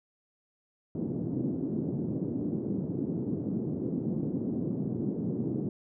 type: band-pass noise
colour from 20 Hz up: white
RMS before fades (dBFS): -32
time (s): 0.95-5.69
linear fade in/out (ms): 2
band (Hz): 130 to 320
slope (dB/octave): 24
effects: none

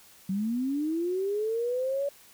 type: linear sweep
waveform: sine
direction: up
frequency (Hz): 185 to 572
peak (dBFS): -26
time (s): 0.29-2.09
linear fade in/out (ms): 5
effects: white hiss -55 dBFS RMS until 2.33 s

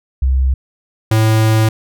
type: tone pair in turn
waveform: sine / square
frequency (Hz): 65.5 / 110.16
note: C2 / A2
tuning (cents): +2 / +3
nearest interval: major sixth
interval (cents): 901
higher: second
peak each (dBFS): -10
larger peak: neither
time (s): 0.22-0.54 / 1.11-1.69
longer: second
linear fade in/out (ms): 5
effects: none

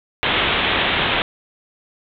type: low-pass noise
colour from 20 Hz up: white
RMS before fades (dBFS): -19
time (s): 0.23-1.22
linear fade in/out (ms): 0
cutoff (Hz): 3700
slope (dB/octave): 96
effects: none

